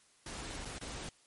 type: noise with dropouts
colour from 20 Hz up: pink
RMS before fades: -43 dBFS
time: 0.26-1.09 s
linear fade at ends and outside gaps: 2 ms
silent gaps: 0.65-0.654 / 0.784-0.812 s
effects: white hiss -66 dBFS RMS until 1.26 s + MP3 48 kbps